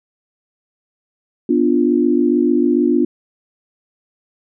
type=chord; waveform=sine; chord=B diminished; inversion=none; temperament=equal; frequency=246.9 / 293.7 / 349.2 Hz; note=B3 / D4 / F4; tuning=0 / 0 / 0 cents; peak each=-16 dBFS; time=1.49-3.05 s; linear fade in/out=5 ms; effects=none